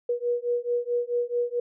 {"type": "beating tone pair", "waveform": "sine", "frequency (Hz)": [480, 484.6], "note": ["B4", "B4"], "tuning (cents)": [-49, -33], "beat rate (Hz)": 4.6, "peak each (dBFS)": -27, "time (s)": [0.09, 1.6], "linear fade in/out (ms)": 5, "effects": []}